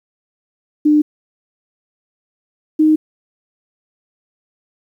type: tone pair in turn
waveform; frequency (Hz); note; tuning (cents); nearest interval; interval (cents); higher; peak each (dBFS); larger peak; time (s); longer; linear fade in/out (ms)
sine; 300 / 310.2; D4 / D#4; +37 / -5; minor second; 58; second; -8; neither; 0.85-1.02 / 2.79-2.96; neither; 10
effects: 8-bit